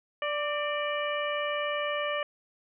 harmonic tone with a mistuned harmonic, 587.3 Hz, D5, in tune, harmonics 1 / 2 / 3 / 4 / 5, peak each -31 / -34 / -36 / -37 / -38 dBFS, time 0.22-2.23 s, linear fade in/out 2 ms, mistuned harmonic 3, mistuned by +39 cents, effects none

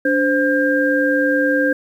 sine tone cluster, 290.1 / 519 / 1600 Hz, D4 / C5 / G6, -21 / -14 / +35 cents, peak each -18 dBFS, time 0.05-1.73 s, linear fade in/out 5 ms, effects 8-bit

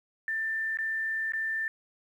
sine tone with dropouts, 1782 Hz, A6, 22 cents sharp, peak -28 dBFS, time 0.28-1.68 s, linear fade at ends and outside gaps 1 ms, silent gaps 0.772-0.787 / 1.321-1.335 s, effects 10-bit

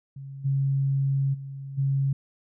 sine tone with level steps, 137 Hz, C#3, 20 cents flat, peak -36 / -21 / -34 / -21 dBFS, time 0.16-2.13 s, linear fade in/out 5 ms, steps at 0.44 / 1.33 / 1.77 s, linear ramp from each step 20 ms, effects none

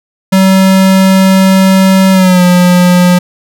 square tone with pitch glide, 190.5 to 178.77 Hz, G3 to F3, -49 to +41 cents, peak -4 dBFS, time 0.32-3.19 s, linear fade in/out 10 ms, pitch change -110 cents, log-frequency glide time 2.12-2.43 s, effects none

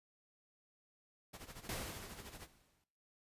pink noise with tremolo, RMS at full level -50 dBFS, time 1.33-2.47 s, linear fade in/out 10 ms, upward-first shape sine, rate 13 Hz, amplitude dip 75%
pink noise with exponential decay, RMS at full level -40 dBFS, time 1.69-2.84 s, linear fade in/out 2 ms, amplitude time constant 250 ms
effects noise-tail reverb RT60 0.6 s tail -17 dB re dry + resampled to 32000 Hz

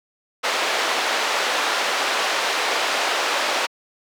pink band-pass noise, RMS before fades -22 dBFS, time 0.43-3.67 s, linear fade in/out 20 ms, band 570 to 4600 Hz, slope 12 dB/octave, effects high-pass 300 Hz 12 dB/octave

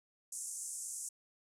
white band-pass noise, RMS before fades -43 dBFS, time 0.32-1.09 s, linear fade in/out 5 ms, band 6400 to 9900 Hz, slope 48 dB/octave, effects none

